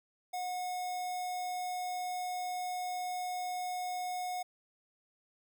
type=tone with notch filter; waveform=square; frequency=727 Hz; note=F#5; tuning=31 cents flat; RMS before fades=-37 dBFS; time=0.33-4.43 s; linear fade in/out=10 ms; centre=2800 Hz; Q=1.4; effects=none